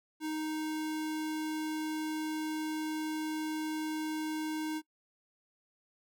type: tone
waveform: square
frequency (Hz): 311.1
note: D#4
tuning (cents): 0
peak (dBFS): -34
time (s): 0.2-4.82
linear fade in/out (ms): 50
effects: noise-tail reverb RT60 0.1 s tail -23 dB re dry